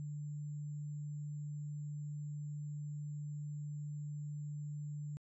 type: tone with sample-and-hold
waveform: sine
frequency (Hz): 147.7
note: D3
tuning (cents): +10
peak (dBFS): -40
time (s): 0-5.17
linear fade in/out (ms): 0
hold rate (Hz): 7350
effects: resampled to 24000 Hz